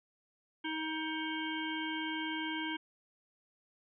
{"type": "harmonic tone with a mistuned harmonic", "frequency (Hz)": 315.4, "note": "D#4", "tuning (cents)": 24, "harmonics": [1, 3, 5, 7, 9, 10], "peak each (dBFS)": [-38, -42, -42, -43, -49, -43], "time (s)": [0.64, 2.77], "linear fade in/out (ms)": 10, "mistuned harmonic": 7, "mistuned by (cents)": 16, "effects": []}